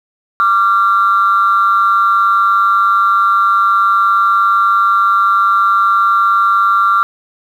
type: tone pair together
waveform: sine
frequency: 1174.7 / 1374.2 Hz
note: D6 / F6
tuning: 0 / -28 cents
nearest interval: minor third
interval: 272 cents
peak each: -10 dBFS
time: 0.4-7.03 s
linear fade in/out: 0 ms
effects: tanh soft clip ceiling -2 dBFS + 7-bit